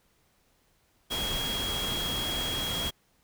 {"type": "tone in noise", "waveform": "sine", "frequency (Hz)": 3287, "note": "G#7", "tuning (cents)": -19, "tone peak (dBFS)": -31, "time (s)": [1.1, 2.91], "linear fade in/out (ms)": 20, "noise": "pink", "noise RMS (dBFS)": -34, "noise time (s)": [1.1, 2.91], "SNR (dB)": 0, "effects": ["pink hiss -68 dBFS RMS until 3.23 s"]}